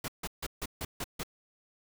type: noise bursts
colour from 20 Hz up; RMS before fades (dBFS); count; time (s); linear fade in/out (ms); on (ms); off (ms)
pink; -36; 7; 0.04-1.234; 5; 42; 150
effects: none